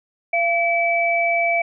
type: tone pair together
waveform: sine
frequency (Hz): 682.9 / 2300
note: F5 / D7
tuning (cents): -39 / -37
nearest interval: octave + major sixth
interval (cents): 2102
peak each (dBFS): -19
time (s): 0.33-1.62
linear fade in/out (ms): 5
effects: none